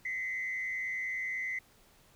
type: tone with frequency modulation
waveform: sine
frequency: 2042 Hz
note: C7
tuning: 43 cents flat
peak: -32 dBFS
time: 0.05-1.59 s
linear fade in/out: 5 ms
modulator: 110 Hz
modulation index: 0.7
effects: tanh soft clip ceiling -28 dBFS + pink hiss -63 dBFS RMS until 2.15 s